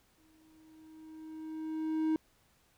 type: tone with exponential growth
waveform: triangle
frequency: 315.4 Hz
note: D#4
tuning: 24 cents sharp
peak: -24 dBFS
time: 0.18-2.16 s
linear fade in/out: 1 ms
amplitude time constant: 430 ms
effects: pink hiss -69 dBFS RMS until 2.77 s